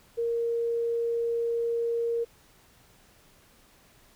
sine tone, 466.2 Hz, A#4, in tune, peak -25 dBFS, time 0.17-2.25 s, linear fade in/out 20 ms, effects pink hiss -59 dBFS RMS until 4.15 s

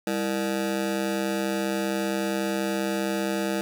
25% pulse ring-modulated tone, 265.2 Hz, C4, 23 cents sharp, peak -18 dBFS, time 0.07-3.61 s, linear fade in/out 0 ms, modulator 65.2 Hz, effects none

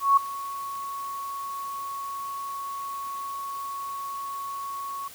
sine tone with ADSR envelope, 1108.7 Hz, C#6, in tune, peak -13 dBFS, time 0-5.08 s, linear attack 170 ms, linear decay 6 ms, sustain -18 dB, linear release 4 ms, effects white hiss -46 dBFS RMS until 5.14 s

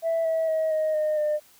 sine tone with pitch steps, 659 / 647.3 / 635.8 / 624.5 / 613.4 / 602.6 Hz, E5 / E5 / D#5 / D#5 / D#5 / D5, -1 / -32 / +37 / +6 / -25 / +44 cents, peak -20 dBFS, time 0.02-1.4 s, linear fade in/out 50 ms, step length 230 ms, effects tanh soft clip ceiling -19 dBFS + white hiss -56 dBFS RMS until 1.59 s

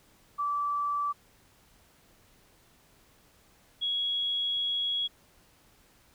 sine tone pair in turn, 1160 / 3329 Hz, D6 / G#7, -22 / +3 cents, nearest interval octave + tritone, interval 1825 cents, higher second, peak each -27 dBFS, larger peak neither, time 0.38-1.13 / 3.81-5.08 s, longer second, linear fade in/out 20 ms, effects pink hiss -62 dBFS RMS until 6.14 s

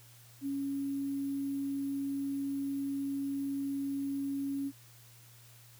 sine tone with sample-and-hold, 277.2 Hz, C#4, in tune, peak -32 dBFS, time 0.41-4.72 s, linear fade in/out 50 ms, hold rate 11025 Hz, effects added 118 Hz sine -57 dBFS peak until 5.79 s + white hiss -59 dBFS RMS until 5.79 s

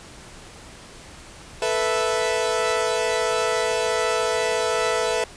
sawtooth chord, A suspended second, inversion none, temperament equal, 440 / 493.9 / 659.3 Hz, A4 / B4 / E5, 0 / 0 / 0 cents, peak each -21 dBFS, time 1.62-5.24 s, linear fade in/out 2 ms, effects pink hiss -43 dBFS RMS until 5.36 s + resampled to 22050 Hz

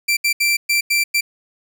sawtooth tone bursts at uneven times, 2349 Hz, D7, in tune, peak -11 dBFS, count 6, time 0.08-0.17 / 0.24-0.33 / 0.4-0.57 / 0.69-0.81 / 0.9-1.04 / 1.14-1.21 s, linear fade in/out 10 ms, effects none

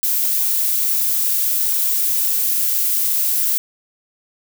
violet noise, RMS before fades -18 dBFS, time 0.03-3.58 s, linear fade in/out 0 ms, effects none

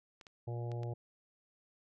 clicks, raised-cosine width 0.2 ms, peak -35 dBFS, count 4, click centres 0.212 / 0.268 / 0.717 / 0.833 s
harmonic tone, 118.9 Hz, A#2, 35 cents sharp, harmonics 1 / 3 / 4 / 5 / 6 / 7, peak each -37 / -47 / -49 / -51 / -53 / -54 dBFS, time 0.47-0.94 s, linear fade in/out 10 ms
effects none

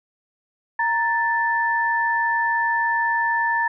sine tone pair together, 931.5 / 1762 Hz, A#5 / A6, -2 / +2 cents, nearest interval major seventh, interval 1104 cents, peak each -21 dBFS, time 0.79-3.68 s, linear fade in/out 5 ms, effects none

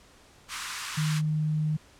pink high-pass noise, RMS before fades -35 dBFS, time 0.48-1.22 s, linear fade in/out 50 ms, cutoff 1000 Hz, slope 48 dB/octave
sine tone, 153.9 Hz, D#3, 19 cents flat, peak -24 dBFS, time 0.97-1.77 s, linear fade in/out 10 ms
effects pink hiss -56 dBFS RMS until 1.99 s + low-pass 9000 Hz 12 dB/octave

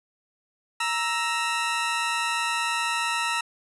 20% pulse tone pair together, 935.3 / 1318.5 Hz, A#5 / E6, +6 / 0 cents, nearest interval tritone, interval 594 cents, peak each -22 dBFS, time 0.8-3.41 s, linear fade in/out 5 ms, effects resampled to 24000 Hz

